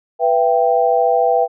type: chord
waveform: sine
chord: E minor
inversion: second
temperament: equal with one note detuned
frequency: 493.9 / 670.4 / 784 Hz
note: B4 / E5 / G5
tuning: 0 / +29 / 0 cents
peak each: -16 dBFS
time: 0.19-1.48 s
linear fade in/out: 50 ms
effects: none